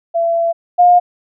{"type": "tone pair in turn", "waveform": "sine", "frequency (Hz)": [673, 710.3], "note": ["E5", "F5"], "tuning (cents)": [36, 29], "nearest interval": "minor second", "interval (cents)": 93, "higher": "second", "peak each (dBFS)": [-12, -5], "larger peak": "second", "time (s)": [[0.14, 0.53], [0.78, 1]], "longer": "first", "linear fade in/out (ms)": 20, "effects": []}